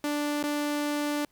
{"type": "tone with dropouts", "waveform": "sawtooth", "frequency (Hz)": 293.7, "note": "D4", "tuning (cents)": 0, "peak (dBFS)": -23, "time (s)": [0.04, 1.25], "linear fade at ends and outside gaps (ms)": 2, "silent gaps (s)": [0.429, 0.437], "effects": ["pink hiss -68 dBFS RMS until 1.31 s"]}